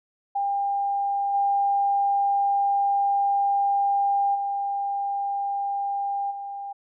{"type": "tone with level steps", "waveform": "sine", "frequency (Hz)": 800, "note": "G5", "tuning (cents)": 35, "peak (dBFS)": [-22, -19, -24, -31], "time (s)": [0.35, 6.73], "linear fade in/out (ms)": 10, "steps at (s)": [1.33, 4.34, 6.3], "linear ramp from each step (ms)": 20, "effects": []}